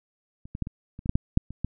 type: clicks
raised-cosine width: 5 ms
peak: -30 / -21 / -14 / -23 / -27 / -20 / -9 / -9 / -6 / -25 / -15 dBFS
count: 11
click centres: 0.455 / 0.551 / 0.623 / 0.671 / 0.991 / 1.059 / 1.094 / 1.155 / 1.374 / 1.506 / 1.646 s
effects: none